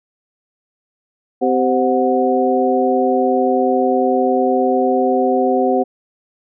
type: tone cluster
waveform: sine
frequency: 257.6 / 389 / 520 / 734 Hz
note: C4 / G4 / C5 / F#5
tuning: -27 / -13 / -11 / -14 cents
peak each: -18 dBFS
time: 1.41-5.84 s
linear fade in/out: 20 ms
effects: none